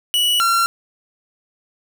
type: tone pair in turn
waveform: 45% pulse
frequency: 2939 / 1367.1 Hz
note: F#7 / F6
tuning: -12 / -37 cents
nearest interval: octave + minor second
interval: 1325 cents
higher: first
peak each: -14 dBFS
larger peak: neither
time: 0.14-0.4 / 0.4-0.66 s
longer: neither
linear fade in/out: 0 ms
effects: none